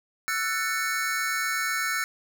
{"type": "chord", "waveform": "square", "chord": "F# minor seventh", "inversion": "third", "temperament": "just", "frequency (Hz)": [1332, 1480, 1776, 2220], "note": ["E6", "F#6", "A6", "C#7"], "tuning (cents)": [18, 0, 16, 2], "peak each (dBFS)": -32, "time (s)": [0.28, 2.04], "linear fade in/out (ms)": 0, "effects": []}